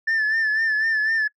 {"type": "tone with vibrato", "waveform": "sine", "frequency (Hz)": 1760, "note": "A6", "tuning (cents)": 0, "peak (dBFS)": -16, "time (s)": [0.07, 1.28], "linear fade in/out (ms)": 10, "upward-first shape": "sine", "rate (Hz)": 4, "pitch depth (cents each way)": 51, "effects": ["noise-tail reverb RT60 0.1 s tail -26 dB re dry", "tanh soft clip ceiling -17 dBFS"]}